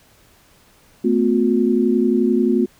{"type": "tone cluster", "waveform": "sine", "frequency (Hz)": [221.9, 253.3, 359.7], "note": ["A3", "B3", "F#4"], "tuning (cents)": [15, 44, -49], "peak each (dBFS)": -18, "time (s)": [1.04, 2.66], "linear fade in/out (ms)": 10, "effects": ["pink hiss -53 dBFS RMS until 2.79 s"]}